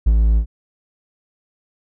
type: tone with ADSR envelope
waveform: triangle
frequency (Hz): 55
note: A1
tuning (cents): 0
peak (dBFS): -7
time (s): 0.06-0.46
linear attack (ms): 11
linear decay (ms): 56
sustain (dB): -2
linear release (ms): 86
effects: none